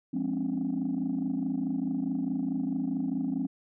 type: chord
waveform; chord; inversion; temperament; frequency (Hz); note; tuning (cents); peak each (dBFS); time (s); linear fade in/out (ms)
sine; D half-diminished seventh; first; equal with one note detuned; 174.61 / 207.7 / 261.6 / 286.3; F3 / Ab3 / C4 / D4; 0 / 0 / 0 / -44; -35 / -34 / -29 / -33; 0.13-3.47; 10
effects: tanh soft clip ceiling -22 dBFS